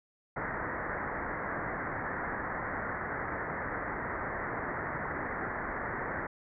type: low-pass noise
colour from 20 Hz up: white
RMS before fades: -36 dBFS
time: 0.36-6.27 s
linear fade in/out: 5 ms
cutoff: 2000 Hz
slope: 96 dB/octave
effects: none